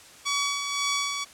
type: tone with tremolo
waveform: 10% pulse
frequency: 1134 Hz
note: C#6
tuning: 39 cents sharp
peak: -15 dBFS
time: 0.25-1.25 s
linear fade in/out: 20 ms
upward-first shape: sine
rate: 1.9 Hz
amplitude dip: 45%
effects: white hiss -49 dBFS RMS until 1.33 s + low-pass 9000 Hz 12 dB/octave